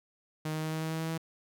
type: tone with pitch steps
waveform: sawtooth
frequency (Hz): 155.56 / 156.55 / 157.55 / 158.55 / 159.56 / 160.58 / 161.6 / 162.64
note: D#3 / D#3 / D#3 / D#3 / D#3 / E3 / E3 / E3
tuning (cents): 0 / +11 / +22 / +33 / +44 / -45 / -34 / -23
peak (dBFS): -28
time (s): 0.45-1.178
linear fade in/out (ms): 5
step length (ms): 91
effects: none